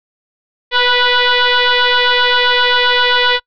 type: tone with frequency modulation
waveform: sine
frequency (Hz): 987.8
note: B5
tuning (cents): 0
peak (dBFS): -9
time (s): 0.71-3.4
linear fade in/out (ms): 50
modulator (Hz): 492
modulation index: 5.9
effects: noise-tail reverb RT60 0.1 s tail -26 dB re dry